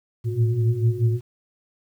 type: tone cluster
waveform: sine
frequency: 110 / 114.8 / 121.1 / 361.8 Hz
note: A2 / A#2 / B2 / F#4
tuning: 0 / -26 / -34 / -39 cents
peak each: -22 / -21 / -27 / -30 dBFS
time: 0.24-1.21 s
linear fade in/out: 50 ms
effects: 9-bit